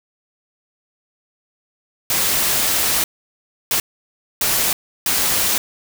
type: noise bursts at uneven times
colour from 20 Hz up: white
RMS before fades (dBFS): -18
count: 4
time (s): 2.1-3.04 / 3.71-3.8 / 4.41-4.73 / 5.06-5.58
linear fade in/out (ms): 2
effects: none